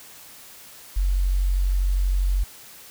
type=tone with quantisation; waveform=sine; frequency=46.25 Hz; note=F#1; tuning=in tune; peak=-18 dBFS; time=0.96-2.44 s; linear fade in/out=10 ms; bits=8; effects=white hiss -45 dBFS RMS until 2.9 s